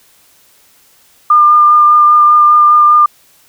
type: tone with vibrato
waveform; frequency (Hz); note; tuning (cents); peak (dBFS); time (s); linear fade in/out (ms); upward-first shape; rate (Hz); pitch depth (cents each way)
sine; 1203; D6; +41; -3; 1.3-3.06; 5; triangle; 5; 14
effects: white hiss -48 dBFS RMS until 3.48 s